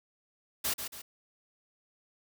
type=noise with echo; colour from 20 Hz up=white; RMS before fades=-31 dBFS; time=0.64-0.74 s; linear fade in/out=10 ms; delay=140 ms; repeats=2; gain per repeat=-7 dB; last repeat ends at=1.02 s; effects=none